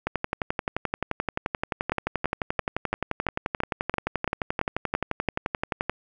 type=two click trains; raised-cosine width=0.5 ms; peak=-10 / -9 dBFS; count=68 / 11; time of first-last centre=0.07-5.896 / 1.92-5.287 s; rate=11.5 / 2.97 Hz; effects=none